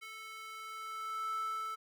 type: tone with high-pass filter sweep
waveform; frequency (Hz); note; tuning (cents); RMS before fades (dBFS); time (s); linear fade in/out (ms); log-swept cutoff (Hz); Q
square; 439.1; A4; -4; -41; 0.01-1.76; 20; 1800 to 1200; 7.9
effects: none